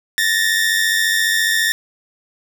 sawtooth tone pair together, 1760 / 1854.6 Hz, A6 / A#6, 0 / -9 cents, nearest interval minor second, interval 91 cents, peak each -14 dBFS, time 0.18-1.72 s, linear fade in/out 0 ms, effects none

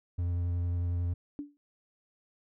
triangle tone with vibrato, 87.31 Hz, F2, in tune, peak -26 dBFS, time 0.18-1.14 s, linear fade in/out 10 ms, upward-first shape sine, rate 11 Hz, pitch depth 14 cents each way
sine tone with exponential decay, 289.5 Hz, D4, 25 cents flat, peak -31 dBFS, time 1.39-1.57 s, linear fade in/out 0 ms, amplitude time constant 37 ms
effects none

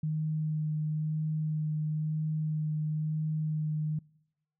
sine tone with vibrato, 154.5 Hz, D#3, 12 cents flat, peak -28 dBFS, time 0.03-3.99 s, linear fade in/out 5 ms, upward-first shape sine, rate 1 Hz, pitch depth 12 cents each way, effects noise-tail reverb RT60 0.9 s tail -26 dB re dry

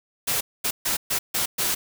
white noise bursts at uneven times, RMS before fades -24 dBFS, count 6, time 0.27-0.41 / 0.64-0.71 / 0.85-0.97 / 1.1-1.19 / 1.34-1.46 / 1.58-1.75 s, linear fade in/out 10 ms, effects none

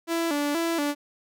sawtooth tone with vibrato, 311.1 Hz, D#4, in tune, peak -20 dBFS, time 0.07-0.95 s, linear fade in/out 50 ms, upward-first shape square, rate 2.1 Hz, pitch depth 120 cents each way, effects none

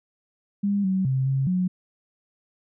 sine tone with pitch steps, 201.5 / 189.2 / 132 / 134.8 / 182.7 Hz, G3 / F#3 / C3 / C#3 / F#3, +48 / +39 / +16 / -48 / -22 cents, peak -20 dBFS, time 0.63-1.68 s, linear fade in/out 10 ms, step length 210 ms, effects none

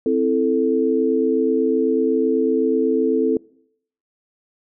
sine chord, A minor, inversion first, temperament equal, 261.6 / 329.6 / 440 Hz, C4 / E4 / A4, 0 / 0 / 0 cents, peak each -20 / -22 / -18 dBFS, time 0.06-3.37 s, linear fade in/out 2 ms, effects noise-tail reverb RT60 0.7 s tail -24 dB re dry

